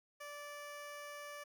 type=tone; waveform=15% pulse; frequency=583 Hz; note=D5; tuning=13 cents flat; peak=-40 dBFS; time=0.2-1.44 s; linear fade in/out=10 ms; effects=none